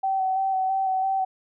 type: tone with vibrato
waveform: sine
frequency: 764 Hz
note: G5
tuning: 45 cents flat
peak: -21 dBFS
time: 0.03-1.25 s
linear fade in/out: 10 ms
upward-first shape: square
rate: 3 Hz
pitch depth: 17 cents each way
effects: none